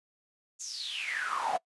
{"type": "noise with high-pass filter sweep", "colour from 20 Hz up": "brown", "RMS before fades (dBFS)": -34, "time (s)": [0.59, 1.58], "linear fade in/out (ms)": 20, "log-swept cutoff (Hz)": [7000, 670], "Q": 9.4, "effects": ["noise-tail reverb RT60 0.1 s tail -24 dB re dry", "resampled to 24000 Hz"]}